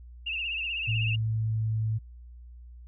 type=tone with vibrato; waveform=sine; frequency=2700 Hz; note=E7; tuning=41 cents sharp; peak=-29 dBFS; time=0.26-1.16 s; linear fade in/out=10 ms; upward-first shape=triangle; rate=16 Hz; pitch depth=110 cents each way
type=tone with pitch glide; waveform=sine; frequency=110.9 to 109.94 Hz; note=A2 to A2; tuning=+14 to -1 cents; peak=-25 dBFS; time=0.87-1.99 s; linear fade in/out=20 ms; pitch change=-15 cents; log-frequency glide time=1.31-1.86 s
effects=added 60 Hz sine -44 dBFS peak until 2.87 s